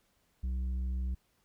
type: tone with tanh clipping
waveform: sine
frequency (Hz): 63.3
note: B1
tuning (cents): +43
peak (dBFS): -32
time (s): 0.43-1.15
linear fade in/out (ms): 10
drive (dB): 6
effects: pink hiss -73 dBFS RMS until 1.44 s